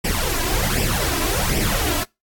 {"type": "noise with flanger", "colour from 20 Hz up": "pink", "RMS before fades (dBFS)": -21, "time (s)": [0.04, 2.04], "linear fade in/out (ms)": 10, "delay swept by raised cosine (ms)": [0.37, 3.07], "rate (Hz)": 1.3, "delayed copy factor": 0.7, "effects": ["noise-tail reverb RT60 0.2 s tail -23 dB re dry", "AAC 64 kbps"]}